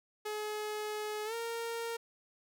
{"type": "tone with pitch glide", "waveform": "sawtooth", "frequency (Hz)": [424.1, 462.5], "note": ["G#4", "A#4"], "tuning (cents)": [36, -14], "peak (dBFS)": -32, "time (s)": [0.25, 1.97], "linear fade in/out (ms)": 10, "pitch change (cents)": 150, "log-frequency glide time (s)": [1.25, 1.34], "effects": []}